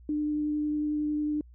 sine tone with vibrato, 299.5 Hz, D4, 34 cents sharp, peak -26 dBFS, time 0.09-1.41 s, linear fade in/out 2 ms, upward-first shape triangle, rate 11 Hz, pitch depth 10 cents each way, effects added 60 Hz sine -49 dBFS peak until 1.54 s

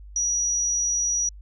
sine tone, 5810 Hz, F#8, 32 cents flat, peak -21 dBFS, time 0.16-1.29 s, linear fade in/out 2 ms, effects added 50 Hz sine -40 dBFS peak until 1.41 s

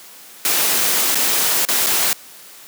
white noise with dropouts, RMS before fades -17 dBFS, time 0.45-2.13 s, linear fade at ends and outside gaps 1 ms, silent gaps 1.147-1.154 / 1.651-1.687 / 1.863-1.868 s, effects white hiss -41 dBFS RMS until 2.67 s + high-pass 200 Hz 12 dB/octave

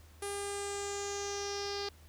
sawtooth tone with low-pass filter sweep, 402.7 Hz, G4, 47 cents sharp, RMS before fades -38 dBFS, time 0.22-1.89 s, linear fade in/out 5 ms, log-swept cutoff 10000 to 4700 Hz, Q 5.8, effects added 78 Hz sine -55 dBFS peak until 2.08 s + pink hiss -62 dBFS RMS until 2.08 s

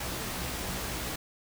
pink noise with comb filter, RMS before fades -35 dBFS, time 0-1.16 s, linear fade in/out 5 ms, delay 16 ms, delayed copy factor +0.55, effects none

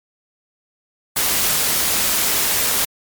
white noise, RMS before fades -18 dBFS, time 1.16-2.85 s, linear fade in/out 5 ms, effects MP3 96 kbps

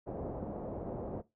white low-pass noise, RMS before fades -40 dBFS, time 0.06-1.22 s, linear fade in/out 20 ms, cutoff 640 Hz, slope 24 dB/octave, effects noise-tail reverb RT60 0.2 s tail -17 dB re dry

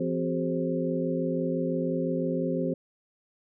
sine tone cluster, 169.9 / 257.8 / 374.3 / 420.2 / 528 Hz, F3 / C4 / F#4 / G#4 / C5, -47 / -26 / +20 / +20 / +16 cents, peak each -31 / -30 / -33 / -35 / -32 dBFS, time 0-2.74 s, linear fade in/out 5 ms, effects none

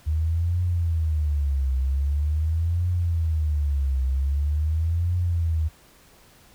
sine tone with vibrato, 76.2 Hz, D#2, 36 cents flat, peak -20 dBFS, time 0.06-5.69 s, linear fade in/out 20 ms, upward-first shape triangle, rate 0.44 Hz, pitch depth 280 cents each way, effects pink hiss -54 dBFS RMS until 6.54 s

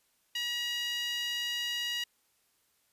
10% pulse tone with high-pass filter, 958 Hz, A#5, 47 cents sharp, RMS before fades -34 dBFS, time 0.35-2.04 s, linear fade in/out 5 ms, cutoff 2400 Hz, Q 9.5, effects white hiss -72 dBFS RMS until 2.92 s + resampled to 32000 Hz

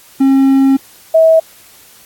triangle / sine tone pair in turn, 270 / 646.1 Hz, C#4 / E5, -45 / -35 cents, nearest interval octave + minor third, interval 1510 cents, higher second, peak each -4 dBFS, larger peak neither, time 0.2-0.77 / 1.14-1.4 s, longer first, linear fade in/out 10 ms, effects white hiss -42 dBFS RMS until 2.05 s + AAC 64 kbps

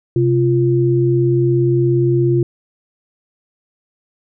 sine tone pair together, 130 / 347.1 Hz, C3 / F4, -11 / -11 cents, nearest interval octave + perfect fourth, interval 1700 cents, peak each -14 / -14 dBFS, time 0.16-2.43 s, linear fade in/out 2 ms, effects none

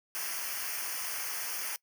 white noise with comb filter, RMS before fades -36 dBFS, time 0.15-1.76 s, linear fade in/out 0 ms, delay 0.26 ms, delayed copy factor -0.9, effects noise-tail reverb RT60 0.1 s tail -22 dB re dry

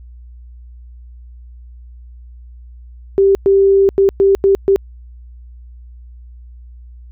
sine tone bursts at uneven times, 392 Hz, G4, in tune, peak -7 dBFS, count 6, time 3.18-3.35 / 3.46-3.89 / 3.98-4.09 / 4.2-4.35 / 4.44-4.55 / 4.68-4.76 s, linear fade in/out 0 ms, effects added 60 Hz sine -34 dBFS peak until 7.11 s

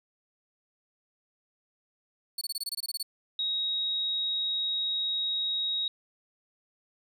sawtooth tone bursts, 4435 Hz, C#8, in tune, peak -28 dBFS, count 12, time 2.38-3.029 s, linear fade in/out 5 ms, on 33 ms, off 23 ms
sine tone, 3789 Hz, A#7, 27 cents sharp, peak -27 dBFS, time 3.39-5.88 s, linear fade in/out 2 ms
effects none

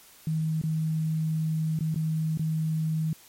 sine tone with dropouts, 158.2 Hz, D#3, 29 cents sharp, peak -24 dBFS, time 0.27-3.13 s, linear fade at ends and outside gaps 2 ms, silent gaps 0.615-0.637 / 1.79-1.807 / 1.944-1.959 / 2.374-2.394 s, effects white hiss -53 dBFS RMS until 3.28 s + MP3 64 kbps

